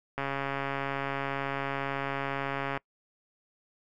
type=click train; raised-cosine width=0.5 ms; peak=-17 dBFS; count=359; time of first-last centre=0.18-2.774 s; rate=138 Hz; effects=noise-tail reverb RT60 0.1 s tail -25 dB re dry